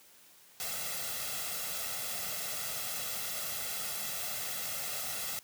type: noise with comb filter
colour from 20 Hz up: white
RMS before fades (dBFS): -37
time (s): 0.6-5.39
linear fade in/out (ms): 0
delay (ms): 1.5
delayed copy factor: +0.7
effects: white hiss -59 dBFS RMS until 5.43 s + high-pass 100 Hz 12 dB/octave